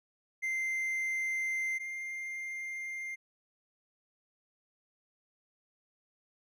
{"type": "tone pair in turn", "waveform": "triangle", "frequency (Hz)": [2085, 2104], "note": ["C7", "C7"], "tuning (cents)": [-7, 9], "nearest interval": "unison", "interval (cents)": 16, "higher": "second", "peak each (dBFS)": [-29, -35], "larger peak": "first", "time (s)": [[0.42, 1.79], [1.79, 3.16]], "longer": "neither", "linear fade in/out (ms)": 20, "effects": []}